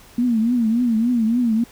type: tone with vibrato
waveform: sine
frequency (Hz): 233.1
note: A#3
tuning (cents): 0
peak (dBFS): -15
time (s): 0.18-1.64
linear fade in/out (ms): 5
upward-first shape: triangle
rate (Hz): 3.5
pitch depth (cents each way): 140
effects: pink hiss -47 dBFS RMS until 1.71 s